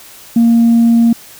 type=tone; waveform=sine; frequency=232.2 Hz; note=A#3; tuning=7 cents flat; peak=-4 dBFS; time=0.36-1.13 s; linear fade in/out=5 ms; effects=tanh soft clip ceiling -3 dBFS + white hiss -37 dBFS RMS until 1.39 s